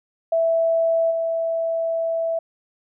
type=tone with level steps; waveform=sine; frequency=659.3 Hz; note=E5; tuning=in tune; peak=-16 / -20 dBFS; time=0.32-2.39 s; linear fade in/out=5 ms; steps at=1.1 s; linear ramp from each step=20 ms; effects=none